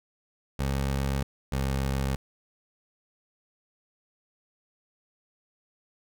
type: tone pair in turn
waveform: 20% pulse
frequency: 68.1 / 67.28 Hz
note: C#2 / C2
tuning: -30 / +49 cents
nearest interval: unison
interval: 21 cents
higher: first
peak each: -21 dBFS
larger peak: neither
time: 0.59-1.23 / 1.52-2.16 s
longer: neither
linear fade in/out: 5 ms
effects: none